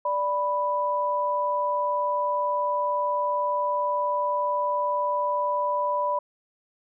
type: tone pair together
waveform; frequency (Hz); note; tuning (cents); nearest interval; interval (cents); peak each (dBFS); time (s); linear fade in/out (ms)
sine; 586.9 / 987.8; D5 / B5; -1 / 0; major sixth; 901; -27 / -24; 0.05-6.19; 5
effects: none